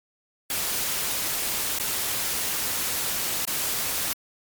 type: noise with dropouts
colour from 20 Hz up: white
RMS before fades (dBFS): -27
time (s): 0.5-4.13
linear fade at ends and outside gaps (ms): 1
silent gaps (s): 1.787-1.798 / 3.452-3.475
effects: MP3 96 kbps